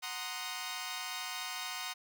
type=chord; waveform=10% pulse; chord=C half-diminished seventh; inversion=second; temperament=equal; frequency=740 / 932.3 / 1046.5 / 1244.5 Hz; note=Gb5 / Bb5 / C6 / Eb6; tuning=0 / 0 / 0 / 0 cents; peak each=-35 / -36 / -35 / -35 dBFS; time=0.02-1.94 s; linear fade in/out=20 ms; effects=none